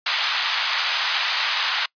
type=band-pass noise; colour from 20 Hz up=white; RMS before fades=-23 dBFS; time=0.06-1.86 s; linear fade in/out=5 ms; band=880 to 4600 Hz; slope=24 dB/octave; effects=noise-tail reverb RT60 0.1 s tail -25 dB re dry + resampled to 11025 Hz